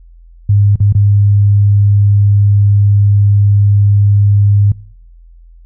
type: tone with dropouts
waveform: sine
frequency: 101.7 Hz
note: G#2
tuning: 36 cents flat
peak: -5 dBFS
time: 0.49-4.72 s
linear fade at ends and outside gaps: 5 ms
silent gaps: 0.758-0.802 / 0.926-0.949 s
effects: noise-tail reverb RT60 0.6 s tail -23 dB re dry + added 42 Hz sine -36 dBFS peak until 5.65 s